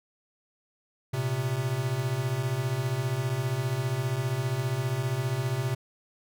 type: beating tone pair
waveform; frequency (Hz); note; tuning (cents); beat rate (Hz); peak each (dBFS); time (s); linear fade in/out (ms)
square; 116.54 / 131.54; A#2 / C3; 0 / +10; 15; -32 / -29; 1.13-5.75; 10
effects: none